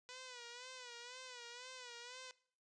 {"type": "tone with vibrato", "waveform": "5% pulse", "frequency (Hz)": 493.9, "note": "B4", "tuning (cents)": 0, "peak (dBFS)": -39, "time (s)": [0.09, 2.31], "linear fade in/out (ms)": 0, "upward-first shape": "sine", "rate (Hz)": 2, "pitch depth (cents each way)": 79, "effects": ["noise-tail reverb RT60 0.5 s tail -19 dB re dry", "resampled to 22050 Hz"]}